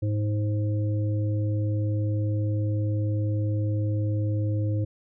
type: harmonic tone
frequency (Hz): 105.1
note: G#2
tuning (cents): +21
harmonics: 1 / 3 / 5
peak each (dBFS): -23 / -33 / -37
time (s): 0.02-4.85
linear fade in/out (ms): 10
effects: none